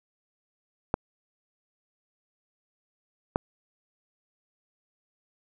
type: clicks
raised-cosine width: 1 ms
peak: -9 dBFS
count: 2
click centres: 0.941 / 3.359 s
effects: none